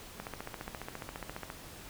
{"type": "click train", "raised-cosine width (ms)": 0.5, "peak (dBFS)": -24, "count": 20, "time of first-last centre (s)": [0.2, 1.501], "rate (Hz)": 14.6, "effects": ["pink hiss -49 dBFS RMS until 1.89 s"]}